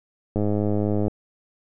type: click train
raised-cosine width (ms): 2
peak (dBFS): -11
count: 76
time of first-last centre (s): 0.36-1.081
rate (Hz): 104
effects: none